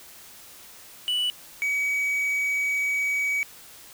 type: tone pair in turn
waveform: triangle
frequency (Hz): 2960 / 2268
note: F#7 / C#7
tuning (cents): 0 / +39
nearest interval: perfect fourth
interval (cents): 461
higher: first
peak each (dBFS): -21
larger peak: neither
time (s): 1.08-1.3 / 1.62-3.43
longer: second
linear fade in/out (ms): 0
effects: white hiss -47 dBFS RMS until 3.93 s